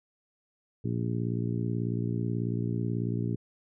harmonic tone, 58.27 Hz, A#1, in tune, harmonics 2 / 3 / 4 / 5 / 6 / 7, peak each -30 / -34 / -36 / -38 / -40 / -41 dBFS, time 0.84-3.36 s, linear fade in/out 10 ms, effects none

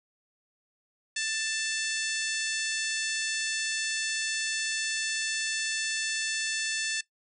harmonic tone with a mistuned harmonic, 884 Hz, A5, 8 cents sharp, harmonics 2 / 3 / 4 / 5 / 6 / 7 / 8 / 9 / 10, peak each -34 / -36 / -37 / -38 / -39 / -39 / -40 / -41 / -41 dBFS, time 1.16-7.01 s, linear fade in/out 5 ms, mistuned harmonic 10, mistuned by +33 cents, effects noise-tail reverb RT60 0.1 s tail -17 dB re dry

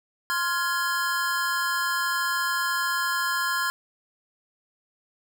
square chord, F minor, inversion second, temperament just, 1047.7 / 1396.9 / 1676.3 Hz, C6 / F6 / Ab6, +2 / 0 / +16 cents, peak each -29 dBFS, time 0.3-3.7 s, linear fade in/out 0 ms, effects none

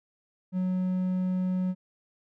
triangle tone, 184.2 Hz, F#3, 7 cents flat, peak -23 dBFS, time 0.52-1.75 s, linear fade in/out 50 ms, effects none

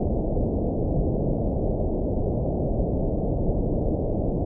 pink low-pass noise, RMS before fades -24 dBFS, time 0-4.45 s, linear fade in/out 5 ms, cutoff 680 Hz, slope 48 dB/octave, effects none

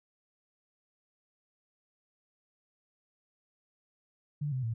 sine tone with pitch steps, 146.83 / 129.31 / 113.88 Hz, D3 / C3 / A#2, 0 / -20 / -40 cents, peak -30 dBFS, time 4.41-4.74 s, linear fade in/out 10 ms, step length 110 ms, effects none

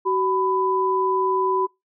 sine tone pair together, 377.7 / 997.6 Hz, F#4 / B5, +36 / +17 cents, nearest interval octave + perfect fourth, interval 1681 cents, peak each -21 dBFS, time 0.05-1.67 s, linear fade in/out 20 ms, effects noise-tail reverb RT60 0.2 s tail -25 dB re dry

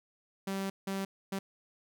sawtooth tone bursts at uneven times, 194.3 Hz, G3, 15 cents flat, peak -29 dBFS, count 3, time 0.47-0.7 / 0.87-1.05 / 1.32-1.39 s, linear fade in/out 5 ms, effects none

